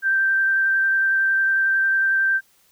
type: tone with vibrato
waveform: sine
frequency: 1568 Hz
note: G6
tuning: in tune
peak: -16 dBFS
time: 0.02-2.41 s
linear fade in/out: 50 ms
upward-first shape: triangle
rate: 11 Hz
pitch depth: 12 cents each way
effects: white hiss -59 dBFS RMS until 2.71 s